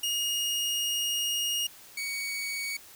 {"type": "tone pair in turn", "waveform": "sawtooth", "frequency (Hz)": [2860, 2243], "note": ["F7", "C#7"], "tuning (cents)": [41, 20], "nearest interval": "major third", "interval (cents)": 421, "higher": "first", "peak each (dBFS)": [-24, -28], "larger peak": "first", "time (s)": [[0.03, 1.67], [1.97, 2.77]], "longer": "first", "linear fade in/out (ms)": 5, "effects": ["white hiss -51 dBFS RMS until 2.95 s"]}